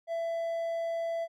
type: tone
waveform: triangle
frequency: 667 Hz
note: E5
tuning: 20 cents sharp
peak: -28 dBFS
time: 0.07-1.28 s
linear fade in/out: 50 ms
effects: none